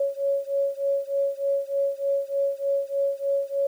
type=beating tone pair; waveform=sine; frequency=554.4 / 557.7 Hz; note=C#5 / C#5; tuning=0 / +10 cents; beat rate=3.3 Hz; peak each=-25 / -26 dBFS; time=0-3.67 s; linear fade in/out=5 ms; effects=9-bit